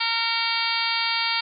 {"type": "harmonic tone with a mistuned harmonic", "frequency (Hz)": 460.2, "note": "A#4", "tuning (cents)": -22, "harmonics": [2, 3, 4, 5, 6, 7, 8, 9, 10], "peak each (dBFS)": [-30, -31, -34, -28, -32, -31, -31, -32, -28], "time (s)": [0, 1.41], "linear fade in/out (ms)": 10, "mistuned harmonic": 5, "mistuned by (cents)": -19, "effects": []}